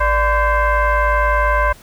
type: tone with frequency modulation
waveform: sine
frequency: 484.9 Hz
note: B4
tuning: 32 cents flat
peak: -12 dBFS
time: 0-1.73 s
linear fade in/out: 10 ms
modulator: 538 Hz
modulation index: 2.3
effects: pink hiss -44 dBFS RMS until 1.82 s